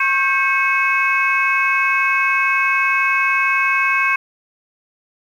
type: tone cluster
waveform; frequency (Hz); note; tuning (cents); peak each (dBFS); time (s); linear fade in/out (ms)
sine; 1089 / 1580 / 2200 / 2569; C#6 / G6 / C#7 / E7; -31 / +13 / -14 / -45; -19; 0-4.16; 5
effects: tanh soft clip ceiling -4 dBFS + 8-bit